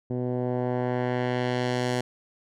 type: tone with low-pass filter sweep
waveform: 10% pulse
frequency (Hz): 124.4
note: B2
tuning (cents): +13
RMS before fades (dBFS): -27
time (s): 0.1-2.01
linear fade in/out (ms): 5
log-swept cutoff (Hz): 360 to 8600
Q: 0.82
effects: none